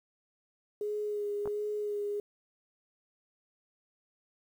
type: tone with vibrato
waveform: sine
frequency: 415.3 Hz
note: G#4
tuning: in tune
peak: -31 dBFS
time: 0.81-2.2 s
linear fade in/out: 2 ms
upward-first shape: sine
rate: 1.4 Hz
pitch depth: 21 cents each way
type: clicks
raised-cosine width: 1 ms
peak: -27 dBFS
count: 2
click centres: 1.457 / 1.475 s
effects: 10-bit